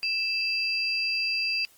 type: tone pair together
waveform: sine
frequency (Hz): 2637 / 4764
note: E7 / D8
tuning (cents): 0 / +24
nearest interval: minor seventh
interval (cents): 1024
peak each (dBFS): -27 / -28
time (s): 0.03-1.65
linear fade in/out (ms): 0
effects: white hiss -58 dBFS RMS until 1.77 s + Opus 24 kbps